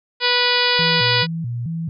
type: harmonic tone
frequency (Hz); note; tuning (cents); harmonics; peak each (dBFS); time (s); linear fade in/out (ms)
490.2; B4; -13; 1 / 2 / 3 / 4 / 5 / 6 / 7 / 8 / 9 / 10; -24 / -24 / -24 / -24 / -24 / -24 / -24 / -24 / -24 / -24; 0.2-1.27; 50
type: tone with vibrato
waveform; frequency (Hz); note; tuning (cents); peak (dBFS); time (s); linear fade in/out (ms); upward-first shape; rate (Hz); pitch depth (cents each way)
sine; 140.3; C#3; +21; -22; 0.79-1.89; 0; square; 2.3; 280
effects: none